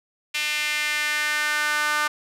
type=tone with high-pass filter sweep; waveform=sawtooth; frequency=300 Hz; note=D4; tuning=37 cents sharp; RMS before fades=-24 dBFS; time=0.34-2.08 s; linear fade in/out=10 ms; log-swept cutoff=2500 to 1300 Hz; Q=2.8; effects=low-pass 12000 Hz 12 dB/octave